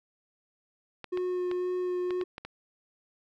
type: clicks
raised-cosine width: 0.3 ms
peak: -23 dBFS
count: 7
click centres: 1.043 / 1.174 / 1.514 / 2.107 / 2.213 / 2.381 / 2.45 s
type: tone with vibrato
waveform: triangle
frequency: 361.6 Hz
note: F#4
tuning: 40 cents flat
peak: -26 dBFS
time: 1.12-2.24 s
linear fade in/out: 10 ms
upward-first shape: sine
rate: 2 Hz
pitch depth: 10 cents each way
effects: none

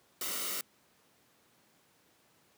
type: noise with comb filter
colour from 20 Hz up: white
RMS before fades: -36 dBFS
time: 0.21-0.61 s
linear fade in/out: 2 ms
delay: 1.2 ms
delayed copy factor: -0.6
effects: pink hiss -67 dBFS RMS until 2.57 s + high-pass 150 Hz 12 dB/octave

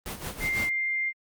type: noise with tremolo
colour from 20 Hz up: pink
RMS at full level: -33 dBFS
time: 0.06-0.69 s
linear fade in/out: 0 ms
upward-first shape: sine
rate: 6 Hz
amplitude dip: 70%
type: tone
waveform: sine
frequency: 2102 Hz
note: C7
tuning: 7 cents sharp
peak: -25 dBFS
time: 0.4-1.13 s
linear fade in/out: 50 ms
effects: Opus 24 kbps

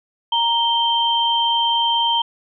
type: tone pair together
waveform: sine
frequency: 932.3 / 3138 Hz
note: A#5 / G7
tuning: 0 / +1 cents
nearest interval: octave + major sixth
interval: 2101 cents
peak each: -18 dBFS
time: 0.32-2.22 s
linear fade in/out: 5 ms
effects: none

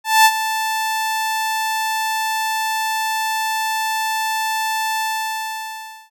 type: tone with ADSR envelope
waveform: sawtooth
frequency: 880 Hz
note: A5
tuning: in tune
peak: -3 dBFS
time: 0.04-6.1 s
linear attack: 210 ms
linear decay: 54 ms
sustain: -12 dB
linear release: 1100 ms
effects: none

